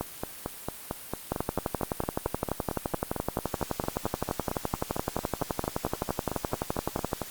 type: two click trains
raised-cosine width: 1 ms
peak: -15 / -12 dBFS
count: 33 / 69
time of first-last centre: 0.01-7.217 / 1.32-7.132 s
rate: 4.44 / 11.7 Hz
effects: white hiss -43 dBFS RMS until 7.3 s + Opus 32 kbps